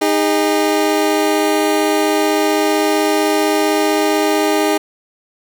25% pulse tone pair together, 311.1 / 406.8 Hz, D#4 / G#4, 0 / -36 cents, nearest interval perfect fourth, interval 464 cents, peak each -12 dBFS, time 0.01-4.78 s, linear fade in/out 10 ms, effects none

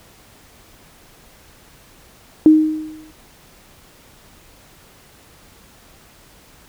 sine tone with exponential decay, 311.1 Hz, D#4, in tune, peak -3 dBFS, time 2.46-3.11 s, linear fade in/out 1 ms, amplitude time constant 140 ms, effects pink hiss -48 dBFS RMS until 6.68 s

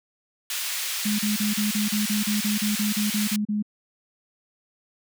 pink high-pass noise, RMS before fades -29 dBFS, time 0.5-3.36 s, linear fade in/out 2 ms, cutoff 2300 Hz, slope 12 dB/octave
sine tone bursts, 209.4 Hz, G#3, 15 cents sharp, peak -22 dBFS, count 15, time 1.05-3.626 s, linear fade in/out 10 ms, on 140 ms, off 34 ms
effects none

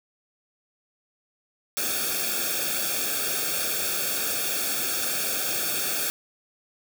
white noise with comb filter, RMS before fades -27 dBFS, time 1.77-6.1 s, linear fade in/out 0 ms, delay 1 ms, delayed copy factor -0.95, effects none

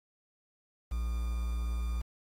triangle tone with quantisation, 58.27 Hz, A#1, in tune, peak -28 dBFS, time 0.91-2.02 s, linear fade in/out 10 ms, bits 8, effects AAC 48 kbps

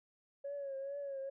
sine tone with vibrato, 554.4 Hz, C#5, in tune, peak -38 dBFS, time 0.44-1.3 s, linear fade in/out 10 ms, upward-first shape triangle, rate 2.3 Hz, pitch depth 61 cents each way, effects tanh soft clip ceiling -35 dBFS

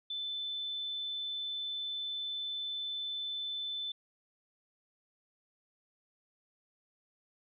sine tone, 3520 Hz, A7, in tune, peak -35 dBFS, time 0.1-3.92 s, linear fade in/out 5 ms, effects none

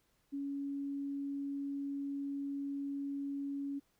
sine tone, 280 Hz, C#4, 18 cents sharp, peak -36 dBFS, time 0.32-3.8 s, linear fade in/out 20 ms, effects pink hiss -75 dBFS RMS until 3.99 s

